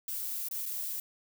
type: noise with dropouts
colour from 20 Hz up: violet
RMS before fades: -36 dBFS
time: 0.08-1 s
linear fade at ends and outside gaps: 2 ms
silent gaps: 0.486-0.511 / 0.657-0.661 s
effects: none